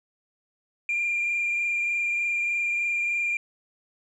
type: tone with frequency modulation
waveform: sine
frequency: 2395 Hz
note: D7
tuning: 33 cents sharp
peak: -22 dBFS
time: 0.89-3.37 s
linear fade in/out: 2 ms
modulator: 23.3 Hz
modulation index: 1.4
effects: tanh soft clip ceiling -20 dBFS